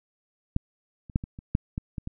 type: clicks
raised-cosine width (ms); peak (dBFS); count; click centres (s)
5; -11 / -30 / -10 / -22 / -27 / -9 / -17 / -20 / -21; 9; 0.564 / 1.098 / 1.159 / 1.239 / 1.389 / 1.551 / 1.779 / 1.982 / 2.074
effects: none